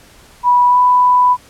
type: tone with pitch glide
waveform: sine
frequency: 980 to 992.5 Hz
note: B5 to B5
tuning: -14 to +8 cents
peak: -7 dBFS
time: 0.43-1.37 s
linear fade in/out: 50 ms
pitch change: +22 cents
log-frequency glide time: 0.67-0.78 s
effects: pink hiss -44 dBFS RMS until 1.49 s + low-pass 12000 Hz 12 dB/octave